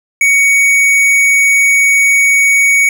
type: tone with hard clipping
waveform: sine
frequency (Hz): 2239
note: C#7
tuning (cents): +17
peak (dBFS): -8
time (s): 0.21-2.89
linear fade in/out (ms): 2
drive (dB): 11
effects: none